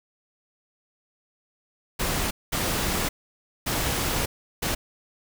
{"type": "noise bursts at uneven times", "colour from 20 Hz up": "pink", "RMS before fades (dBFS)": -26, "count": 4, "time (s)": [[1.99, 2.31], [2.52, 3.09], [3.66, 4.26], [4.62, 4.75]], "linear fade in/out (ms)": 10, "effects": []}